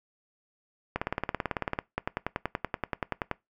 two click trains, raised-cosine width 0.5 ms, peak -13 / -13 dBFS, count 16 / 15, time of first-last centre 0.96-1.789 / 1.98-3.313 s, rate 18.1 / 10.5 Hz, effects noise-tail reverb RT60 0.2 s tail -22 dB re dry

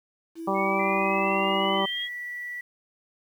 sine tone, 329.6 Hz, E4, in tune, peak -33 dBFS, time 0.35-1.86 s, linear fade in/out 50 ms
harmonic tone, 194.6 Hz, G3, 12 cents flat, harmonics 1 / 2 / 3 / 4 / 5 / 6, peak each -30 / -30 / -30 / -30 / -30 / -30 dBFS, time 0.47-1.86 s, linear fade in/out 10 ms
sine exponential sweep, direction up, 2179 to 3322 Hz, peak -29 dBFS, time 0.54-2.09 s, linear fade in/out 50 ms
sine tone with pitch glide, 2044 to 1952.8 Hz, C7 to B6, -41 to -20 cents, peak -32 dBFS, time 0.79-2.61 s, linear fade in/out 5 ms, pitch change -79 cents, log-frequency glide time 1.75-1.83 s
effects 9-bit

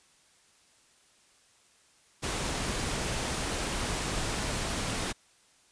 pink noise, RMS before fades -32 dBFS, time 2.22-5.13 s, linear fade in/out 20 ms, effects white hiss -63 dBFS RMS until 5.71 s + resampled to 22050 Hz

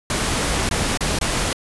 pink noise with dropouts, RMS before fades -21 dBFS, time 0.1-1.53 s, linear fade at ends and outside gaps 2 ms, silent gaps 0.691-0.711 / 0.974-1.007 / 1.188-1.212 s, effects resampled to 24000 Hz

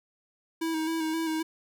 square tone with vibrato, 321.6 Hz, E4, 43 cents flat, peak -28 dBFS, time 0.61-1.43 s, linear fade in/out 10 ms, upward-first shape square, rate 3.8 Hz, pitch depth 27 cents each way, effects none

